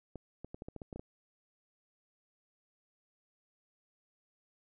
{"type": "clicks", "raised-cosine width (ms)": 2, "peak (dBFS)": -30, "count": 10, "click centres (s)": [0.157, 0.446, 0.545, 0.621, 0.685, 0.763, 0.818, 0.928, 0.96, 0.995], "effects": []}